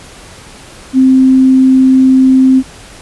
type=tone; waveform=sine; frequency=261.6 Hz; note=C4; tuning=in tune; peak=-3 dBFS; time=0.93-2.63 s; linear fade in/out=50 ms; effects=pink hiss -34 dBFS RMS until 3.01 s + resampled to 24000 Hz